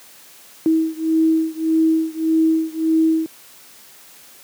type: beating tone pair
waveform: sine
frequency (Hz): 320.3 / 322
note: E4 / E4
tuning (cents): -50 / -41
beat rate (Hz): 1.7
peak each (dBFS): -17 / -18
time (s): 0.66-3.26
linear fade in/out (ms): 0
effects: white hiss -45 dBFS RMS until 4.43 s + high-pass 150 Hz 12 dB/octave